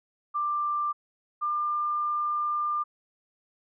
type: tone pair in turn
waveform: sine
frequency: 1184 / 1197.1 Hz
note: D6 / D6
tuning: +14 / +33 cents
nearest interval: unison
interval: 19 cents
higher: second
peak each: -25 dBFS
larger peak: neither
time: 0.34-0.93 / 1.41-2.84 s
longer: second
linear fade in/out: 20 ms
effects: none